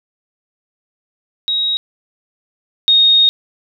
sine tone pair in turn, 3800 / 3720 Hz, A#7 / A#7, +33 / -4 cents, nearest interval unison, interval 37 cents, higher first, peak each -14 / -7 dBFS, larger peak second, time 1.48-1.77 / 2.88-3.29 s, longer second, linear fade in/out 0 ms, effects none

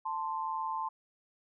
sine tone pair together, 883.1 / 1045 Hz, A5 / C6, +6 / -2 cents, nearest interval minor third, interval 292 cents, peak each -35 / -35 dBFS, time 0.05-0.89 s, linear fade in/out 10 ms, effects none

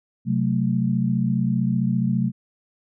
sine chord, F# diminished, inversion second, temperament equal, 130.81 / 185 / 220 Hz, C3 / F#3 / A3, 0 / 0 / 0 cents, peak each -23 dBFS, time 0.25-2.32 s, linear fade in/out 50 ms, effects none

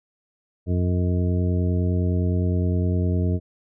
harmonic tone, 89.8 Hz, F2, 49 cents sharp, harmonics 1 / 2 / 3 / 4 / 5 / 7, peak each -20 / -26 / -30 / -32 / -34 / -37 dBFS, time 0.66-3.4 s, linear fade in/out 50 ms, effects none

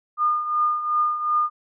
sine tone with tremolo, 1216 Hz, D#6, 40 cents flat, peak -16 dBFS, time 0.17-1.5 s, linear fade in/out 50 ms, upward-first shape triangle, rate 2.7 Hz, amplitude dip 70%, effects none

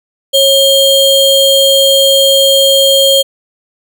square ring-modulated tone, 1877 Hz, A#6, 11 cents sharp, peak -3 dBFS, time 0.33-3.23 s, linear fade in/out 20 ms, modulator 1330 Hz, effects none

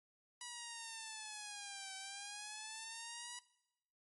5% pulse linear two-way sweep, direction down then up, 975 to 767 to 975 Hz, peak -34 dBFS, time 0.41-3.39 s, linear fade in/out 2 ms, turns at 1.95 s, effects noise-tail reverb RT60 0.9 s tail -20 dB re dry + MP3 48 kbps

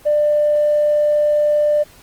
triangle tone with tanh clipping, 595 Hz, D5, 22 cents sharp, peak -12 dBFS, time 0.05-1.84 s, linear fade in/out 20 ms, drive 4 dB, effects pink hiss -46 dBFS RMS until 2.02 s + Opus 24 kbps

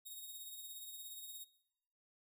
5% pulse tone with tremolo, 3756 Hz, A#7, 12 cents sharp, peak -38 dBFS, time 0.05-1.45 s, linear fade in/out 20 ms, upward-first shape triangle, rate 17 Hz, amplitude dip 45%, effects noise-tail reverb RT60 0.8 s tail -18 dB re dry

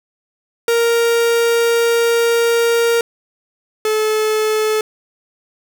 45% pulse tone pair in turn, 466.2 / 432.4 Hz, A#4 / A4, 0 / -30 cents, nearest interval minor second, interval 130 cents, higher first, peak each -12 / -14 dBFS, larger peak first, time 0.68-3.01 / 3.85-4.81 s, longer first, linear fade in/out 2 ms, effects none

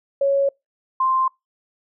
sine tone pair in turn, 554.4 / 1046.6 Hz, C#5 / C6, 0 / 0 cents, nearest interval major seventh, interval 1100 cents, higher second, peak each -15 / -16 dBFS, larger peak first, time 0.21-0.49 / 1-1.28 s, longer neither, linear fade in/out 5 ms, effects noise-tail reverb RT60 0.2 s tail -26 dB re dry

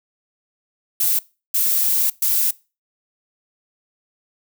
violet noise bursts at uneven times, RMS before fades -18 dBFS, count 3, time 1-1.19 / 1.54-2.1 / 2.22-2.51 s, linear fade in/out 5 ms, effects noise-tail reverb RT60 0.3 s tail -22 dB re dry

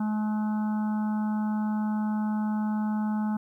harmonic tone, 213.3 Hz, G#3, 46 cents sharp, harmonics 1 / 3 / 4 / 5 / 6 / 7, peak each -25 / -47 / -37 / -47 / -46 / -47 dBFS, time 0-3.37 s, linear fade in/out 5 ms, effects 11-bit

